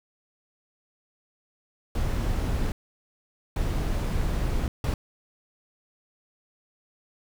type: noise bursts at uneven times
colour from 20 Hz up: brown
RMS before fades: -26 dBFS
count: 3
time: 1.95-2.72 / 3.56-4.68 / 4.84-4.94 s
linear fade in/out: 2 ms
effects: none